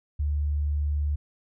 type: tone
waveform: sine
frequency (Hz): 73.42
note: D2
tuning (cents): 0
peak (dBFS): -23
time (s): 0.19-1.16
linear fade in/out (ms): 10
effects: none